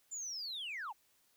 sine linear sweep, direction down, 7240 to 740 Hz, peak -38 dBFS, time 0.11-0.93 s, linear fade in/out 20 ms, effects tanh soft clip ceiling -37 dBFS + white hiss -72 dBFS RMS until 1.36 s

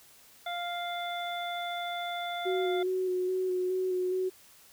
harmonic tone, 698.5 Hz, F5, in tune, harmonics 1 / 2 / 3 / 5, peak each -34 / -41 / -42 / -40 dBFS, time 0.46-2.83 s, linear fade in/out 5 ms
sine tone with vibrato, 368.9 Hz, F#4, 5 cents flat, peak -27 dBFS, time 2.45-4.3 s, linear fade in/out 20 ms, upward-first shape square, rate 2.4 Hz, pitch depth 16 cents each way
effects white hiss -57 dBFS RMS until 4.72 s

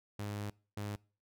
sawtooth tone bursts at uneven times, 103.1 Hz, G#2, 12 cents flat, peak -34 dBFS, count 2, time 0.19-0.5 / 0.77-0.96 s, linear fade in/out 5 ms, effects noise-tail reverb RT60 0.4 s tail -25 dB re dry

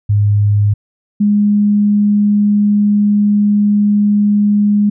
sine tone pair in turn, 103.2 / 206.4 Hz, G#2 / G#3, -10 / -10 cents, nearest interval octave, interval 1200 cents, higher second, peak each -8 dBFS, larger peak neither, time 0.09-0.74 / 1.2-4.9 s, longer second, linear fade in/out 10 ms, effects none

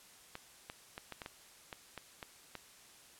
clicks, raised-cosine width 0.3 ms, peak -27 dBFS, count 10, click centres 0.354 / 0.699 / 0.979 / 1.123 / 1.218 / 1.261 / 1.728 / 1.977 / 2.228 / 2.553 s, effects white hiss -59 dBFS RMS until 3.19 s + low-pass 11000 Hz 12 dB/octave

